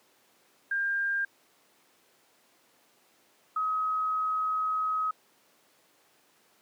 sine tone pair in turn, 1600 / 1269.9 Hz, G6 / D#6, +35 / +35 cents, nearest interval major third, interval 400 cents, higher first, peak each -26 dBFS, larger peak neither, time 0.71-1.25 / 3.56-5.11 s, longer second, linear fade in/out 5 ms, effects pink hiss -64 dBFS RMS until 6.61 s + high-pass 300 Hz 12 dB/octave

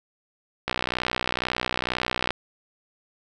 click train, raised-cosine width 0.3 ms, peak -8 dBFS, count 102, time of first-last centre 0.68-2.306 s, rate 62.1 Hz, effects none

